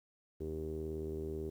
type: tone with low-pass filter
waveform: sawtooth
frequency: 78.5 Hz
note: D#2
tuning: 16 cents sharp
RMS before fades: -40 dBFS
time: 0.4-1.5 s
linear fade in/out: 10 ms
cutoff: 390 Hz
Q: 7.5
effects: 11-bit